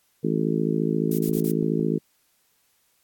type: harmonic tone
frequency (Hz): 54.4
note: A1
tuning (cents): -19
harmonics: 3 / 4 / 5 / 6 / 7 / 8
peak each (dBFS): -26 / -27 / -28 / -29 / -29 / -30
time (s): 0.23-1.99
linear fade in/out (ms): 20
type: noise bursts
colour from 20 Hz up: violet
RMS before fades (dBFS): -34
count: 4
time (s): 1.11-1.514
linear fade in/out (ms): 5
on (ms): 74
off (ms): 36
type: clicks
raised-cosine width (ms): 2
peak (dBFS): -30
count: 4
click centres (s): 1.292 / 1.375 / 1.628 / 1.798
effects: white hiss -66 dBFS RMS until 3.03 s + AAC 64 kbps